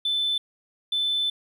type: tone bursts at uneven times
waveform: triangle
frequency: 3520 Hz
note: A7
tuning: in tune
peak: -19 dBFS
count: 2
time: 0.05-0.38 / 0.92-1.3 s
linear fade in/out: 5 ms
effects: tanh soft clip ceiling -19 dBFS